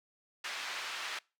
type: band-pass noise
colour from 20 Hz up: pink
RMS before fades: -40 dBFS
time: 0.44-1.19 s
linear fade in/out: 5 ms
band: 1300 to 4200 Hz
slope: 12 dB/octave
effects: noise-tail reverb RT60 0.3 s tail -24 dB re dry